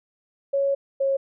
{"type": "tone pair in turn", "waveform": "sine", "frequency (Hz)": [554.4, 544.9], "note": ["C#5", "C#5"], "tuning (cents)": [0, -30], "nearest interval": "unison", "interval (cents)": 30, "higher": "first", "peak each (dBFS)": -19, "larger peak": "neither", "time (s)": [[0.53, 0.75], [1, 1.17]], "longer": "first", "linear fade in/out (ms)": 10, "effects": []}